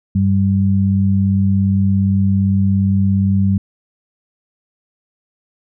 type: tone pair together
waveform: sine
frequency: 97.4 / 194.8 Hz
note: G2 / G3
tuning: -11 / -11 cents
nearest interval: octave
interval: 1200 cents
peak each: -14 / -14 dBFS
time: 0.15-3.58 s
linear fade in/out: 5 ms
effects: none